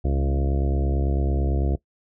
harmonic tone with a mistuned harmonic, 69 Hz, C#2, 7 cents flat, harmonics 1 / 2 / 3 / 4 / 5 / 6 / 7 / 8 / 9 / 10, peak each -21 / -28 / -34 / -33 / -32 / -37 / -39 / -40 / -42 / -39 dBFS, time 0.04-1.76 s, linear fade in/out 10 ms, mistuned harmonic 2, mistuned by -23 cents, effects noise-tail reverb RT60 0.1 s tail -19 dB re dry

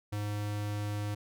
square tone, 103.83 Hz, G#2, in tune, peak -33 dBFS, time 0.12-1.15 s, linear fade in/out 10 ms, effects none

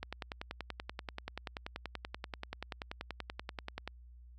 click train, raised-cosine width 0.3 ms, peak -23 dBFS, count 41, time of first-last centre 0.03-3.876 s, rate 10.4 Hz, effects added 60 Hz sine -52 dBFS peak until 4.38 s

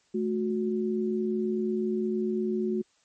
sine tone pair together, 217.5 / 365.8 Hz, A3 / F#4, -20 / -20 cents, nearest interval major sixth, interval 900 cents, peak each -28 dBFS, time 0.14-2.82 s, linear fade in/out 10 ms, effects white hiss -67 dBFS RMS until 3.04 s + MP3 32 kbps

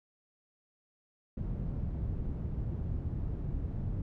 white low-pass noise, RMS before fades -35 dBFS, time 1.37-4.02 s, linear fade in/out 5 ms, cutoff 110 Hz, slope 12 dB/octave, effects none

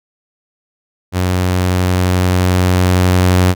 sawtooth tone with level ramp, 91.2 Hz, F#2, 24 cents flat, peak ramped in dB -9 to -4 dBFS, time 1.12-3.55 s, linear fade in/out 50 ms, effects none

